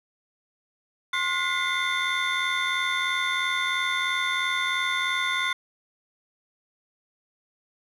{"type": "tone cluster", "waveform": "triangle", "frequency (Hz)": [1060, 1439, 2028, 2111, 3547], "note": ["C6", "F#6", "B6", "C7", "A7"], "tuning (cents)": [22, -49, 45, 15, 13], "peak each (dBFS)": -28, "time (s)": [1.13, 5.53], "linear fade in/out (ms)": 5, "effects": ["tanh soft clip ceiling -14 dBFS"]}